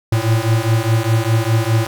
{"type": "beating tone pair", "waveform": "square", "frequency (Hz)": [110, 114.9], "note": ["A2", "A#2"], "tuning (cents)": [0, -25], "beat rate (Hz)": 4.9, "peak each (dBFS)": -17, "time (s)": [0.12, 1.87], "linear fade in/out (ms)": 5, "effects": []}